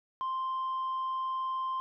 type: tone with tanh clipping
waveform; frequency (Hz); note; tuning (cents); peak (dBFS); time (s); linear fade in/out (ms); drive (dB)
sine; 1046.5; C6; 0; -31; 0.21-1.8; 0; 1
effects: none